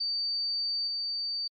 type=tone with level steps; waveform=sine; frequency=4606 Hz; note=D8; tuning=34 cents flat; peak=-28 / -30 dBFS; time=0-1.48 s; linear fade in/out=10 ms; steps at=0.87 s; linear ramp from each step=10 ms; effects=AAC 64 kbps